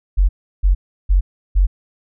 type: tone bursts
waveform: sine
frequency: 46.22 Hz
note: F#1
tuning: 1 cent flat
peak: -9 dBFS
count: 4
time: 0.17-1.67 s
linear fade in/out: 20 ms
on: 120 ms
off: 340 ms
effects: none